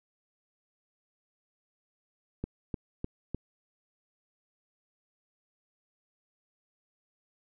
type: click train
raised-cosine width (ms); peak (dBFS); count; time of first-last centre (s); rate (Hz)
3; -20; 4; 2.44-3.346; 3.31
effects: none